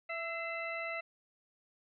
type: harmonic tone with a mistuned harmonic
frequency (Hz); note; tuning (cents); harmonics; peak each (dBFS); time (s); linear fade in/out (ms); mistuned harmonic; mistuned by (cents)
663; E5; +10; 1 / 2 / 3 / 4 / 6; -41 / -44 / -40 / -43 / -57; 0.09-1.01; 10; 3; +54
effects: none